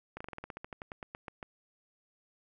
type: slowing click train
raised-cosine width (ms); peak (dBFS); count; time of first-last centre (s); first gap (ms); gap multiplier
0.5; -26; 17; 0.17-1.428; 35; 1.1
effects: none